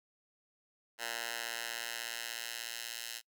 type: tone with high-pass filter sweep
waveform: 10% pulse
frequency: 116.54 Hz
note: A#2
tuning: in tune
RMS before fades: -41 dBFS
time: 0.98-3.22 s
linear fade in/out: 50 ms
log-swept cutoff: 1200 to 3100 Hz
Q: 0.75
effects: noise-tail reverb RT60 0.1 s tail -26 dB re dry